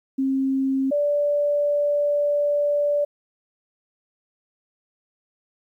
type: tone pair in turn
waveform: sine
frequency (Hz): 267.8 / 582.4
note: C4 / D5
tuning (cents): +40 / -15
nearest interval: octave + minor second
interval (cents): 1345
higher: second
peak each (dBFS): -19 / -18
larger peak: second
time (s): 0.18-0.91 / 0.91-3.05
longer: second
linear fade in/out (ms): 10
effects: 10-bit